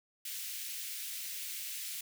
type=high-pass noise; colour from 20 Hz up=white; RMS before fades=-41 dBFS; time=0.25-2.01 s; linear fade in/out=5 ms; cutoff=2000 Hz; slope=24 dB/octave; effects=none